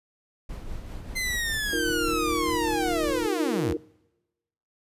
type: noise with tremolo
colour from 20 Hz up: brown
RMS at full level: -35 dBFS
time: 0.49-3.27 s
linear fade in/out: 5 ms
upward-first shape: triangle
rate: 5.1 Hz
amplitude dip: 45%
type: linear sweep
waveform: sawtooth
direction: down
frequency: 2082 to 59 Hz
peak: -23 dBFS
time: 1.15-3.74 s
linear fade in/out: 20 ms
type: chord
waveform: sine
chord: Eb suspended second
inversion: none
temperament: equal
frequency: 311.1 / 349.2 / 466.2 Hz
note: Eb4 / F4 / Bb4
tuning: 0 / 0 / 0 cents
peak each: -30 dBFS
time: 1.73-3.77 s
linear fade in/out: 2 ms
effects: noise-tail reverb RT60 1.0 s tail -23 dB re dry + resampled to 32000 Hz